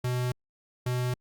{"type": "tone pair in turn", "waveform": "square", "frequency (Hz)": [124.6, 124.6], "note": ["B2", "B2"], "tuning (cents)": [16, 16], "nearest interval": "unison", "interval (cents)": 0, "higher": "neither", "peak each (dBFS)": [-27, -27], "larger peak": "neither", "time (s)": [[0.04, 0.32], [0.86, 1.14]], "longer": "neither", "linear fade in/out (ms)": 5, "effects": ["Opus 48 kbps"]}